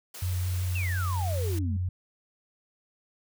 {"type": "high-pass noise", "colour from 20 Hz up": "white", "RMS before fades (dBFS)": -42, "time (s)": [0.14, 1.59], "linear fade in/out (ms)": 5, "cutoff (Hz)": 290, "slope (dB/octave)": 12}
{"type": "tone", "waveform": "sine", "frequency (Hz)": 90.6, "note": "F#2", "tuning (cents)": -36, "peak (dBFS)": -26, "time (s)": [0.22, 1.89], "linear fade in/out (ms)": 5}
{"type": "exponential sweep", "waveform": "sine", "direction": "down", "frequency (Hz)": [2794, 192.3], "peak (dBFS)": -33, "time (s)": [0.75, 1.77], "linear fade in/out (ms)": 5}
{"effects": []}